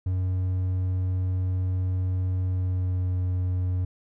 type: tone with pitch glide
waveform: triangle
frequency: 92.3 to 91.13 Hz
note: F#2 to F#2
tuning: -4 to -26 cents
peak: -21 dBFS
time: 0.06-3.85 s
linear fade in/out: 5 ms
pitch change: -22 cents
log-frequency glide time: 2.43-3.16 s
effects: none